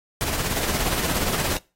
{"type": "noise with tremolo", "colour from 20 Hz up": "pink", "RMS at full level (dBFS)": -23, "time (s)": [0.21, 1.57], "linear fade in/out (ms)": 0, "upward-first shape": "sine", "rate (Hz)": 17, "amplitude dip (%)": 45, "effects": ["noise-tail reverb RT60 0.3 s tail -22 dB re dry", "AAC 48 kbps"]}